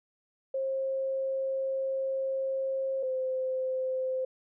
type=tone pair in turn; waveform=sine; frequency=534 / 518.8 Hz; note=C5 / C5; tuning=+35 / -15 cents; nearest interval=unison; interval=50 cents; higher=first; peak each=-28 dBFS; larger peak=neither; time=0.54-3.03 / 3.03-4.25 s; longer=first; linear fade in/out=5 ms; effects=none